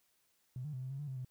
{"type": "tone with pitch steps", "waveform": "triangle", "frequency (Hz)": [126.5, 150.4, 128.3, 130, 136.5, 146.9, 131.9, 127.4], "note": ["B2", "D3", "C3", "C3", "C#3", "D3", "C3", "C3"], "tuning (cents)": [42, 42, -34, -11, -26, 1, 14, -46], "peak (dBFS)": -35, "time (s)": [0.56, 1.248], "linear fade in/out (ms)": 2, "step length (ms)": 86, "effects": ["tanh soft clip ceiling -37 dBFS", "white hiss -75 dBFS RMS until 1.3 s"]}